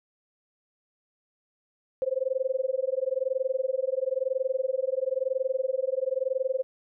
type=tone with amplitude modulation; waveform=sine; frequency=523.3 Hz; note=C5; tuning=in tune; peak=-21 dBFS; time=2.02-6.63 s; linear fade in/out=0 ms; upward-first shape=sine; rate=21 Hz; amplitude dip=100%; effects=none